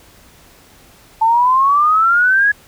sine exponential sweep, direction up, 880 to 1692 Hz, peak -9 dBFS, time 1.21-2.52 s, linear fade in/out 10 ms, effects pink hiss -46 dBFS RMS until 2.67 s

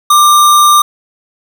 sine tone with sample-and-hold, 1185 Hz, D6, 15 cents sharp, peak -3 dBFS, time 0.1-0.82 s, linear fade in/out 5 ms, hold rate 4900 Hz, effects none

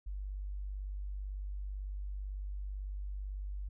sine tone, 49 Hz, G1, in tune, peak -37 dBFS, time 0.06-3.69 s, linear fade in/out 10 ms, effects none

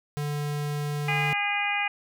square tone, 146.83 Hz, D3, in tune, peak -28 dBFS, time 0.17-1.33 s, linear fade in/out 0 ms
harmonic tone, 408.2 Hz, G#4, 30 cents flat, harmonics 2 / 3 / 4 / 5 / 6 / 7, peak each -30 / -37 / -35 / -30 / -28 / -37 dBFS, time 1.08-1.88 s, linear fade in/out 5 ms
effects none

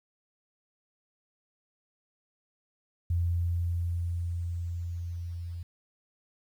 sine tone with level ramp, 86.1 Hz, F2, 24 cents flat, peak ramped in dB -24 to -35 dBFS, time 3.1-5.63 s, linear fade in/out 5 ms, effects 10-bit

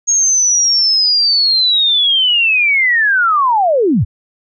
sine linear sweep, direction down, 6600 to 69.9 Hz, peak -9 dBFS, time 0.07-4.05 s, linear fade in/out 20 ms, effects none

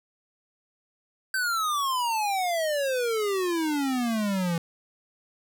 square exponential sweep, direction down, 1562 to 164.81 Hz, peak -25 dBFS, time 1.34-4.58 s, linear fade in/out 2 ms, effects none

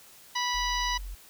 harmonic tone, 982 Hz, B5, 10 cents flat, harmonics 1 / 2 / 3 / 4 / 5 / 6, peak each -30 / -33 / -35 / -36 / -37 / -38 dBFS, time 0.35-0.98 s, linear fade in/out 10 ms
sine tone, 44.94 Hz, F#1, 50 cents flat, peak -35 dBFS, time 0.54-1.15 s, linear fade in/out 10 ms
effects white hiss -53 dBFS RMS until 1.29 s

